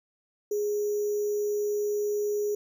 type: tone with sample-and-hold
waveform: sine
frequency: 415.3 Hz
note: G#4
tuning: in tune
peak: -25 dBFS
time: 0.51-2.55 s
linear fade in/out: 5 ms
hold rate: 6300 Hz
effects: none